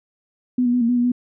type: tone with pitch steps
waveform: sine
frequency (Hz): 249.8 / 241.9 / 247.5 / 231.7 / 246 / 241.4 / 246.4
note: B3 / B3 / B3 / A#3 / B3 / B3 / B3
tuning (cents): +20 / -36 / +4 / -10 / -7 / -39 / -4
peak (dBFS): -15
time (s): 0.58-1.119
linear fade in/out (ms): 5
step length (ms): 77
effects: none